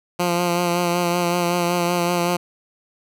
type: tone with vibrato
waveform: 10% pulse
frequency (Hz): 174.61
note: F3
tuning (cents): 0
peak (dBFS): -10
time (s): 0.19-2.37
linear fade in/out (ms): 10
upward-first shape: sine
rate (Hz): 5.3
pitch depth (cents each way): 26
effects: none